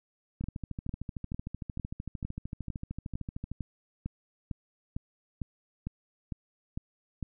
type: two click trains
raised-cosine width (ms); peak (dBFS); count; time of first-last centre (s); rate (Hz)
5; -24 / -22; 42 / 16; 0.41-3.516 / 0.44-7.227; 13.2 / 2.21
effects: none